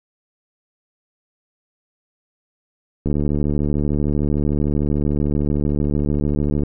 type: click train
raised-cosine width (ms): 3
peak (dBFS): -8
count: 263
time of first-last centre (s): 3.06-6.634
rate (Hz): 73.3
effects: none